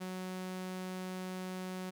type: tone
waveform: sawtooth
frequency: 185 Hz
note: F#3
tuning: in tune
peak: -35 dBFS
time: 0-1.91 s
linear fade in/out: 20 ms
effects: none